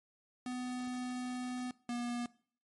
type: tone pair in turn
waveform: square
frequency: 250 / 240.5 Hz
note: B3 / B3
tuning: +21 / -46 cents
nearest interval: minor second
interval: 67 cents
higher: first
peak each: -38 / -36 dBFS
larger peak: second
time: 0.46-1.71 / 1.89-2.26 s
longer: first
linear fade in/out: 2 ms
effects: noise-tail reverb RT60 0.5 s tail -21 dB re dry + MP3 48 kbps